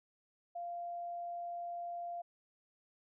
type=tone; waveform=sine; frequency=694 Hz; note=F5; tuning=11 cents flat; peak=-39 dBFS; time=0.55-2.22 s; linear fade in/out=10 ms; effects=none